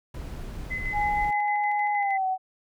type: noise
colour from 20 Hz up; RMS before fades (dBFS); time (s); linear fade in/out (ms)
brown; -35; 0.14-1.31; 5
type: tone with tremolo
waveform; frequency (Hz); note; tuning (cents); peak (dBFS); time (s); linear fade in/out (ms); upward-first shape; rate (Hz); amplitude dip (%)
sine; 2034; C7; -50; -28; 0.7-2.18; 20; square; 6.4; 40
type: tone with pitch glide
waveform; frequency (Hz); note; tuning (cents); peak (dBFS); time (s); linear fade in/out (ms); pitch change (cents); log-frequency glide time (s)
sine; 830.6 to 752.9; G#5 to F#5; 0 to +30; -23; 0.92-2.38; 50; -170; 1.93-2.26
effects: none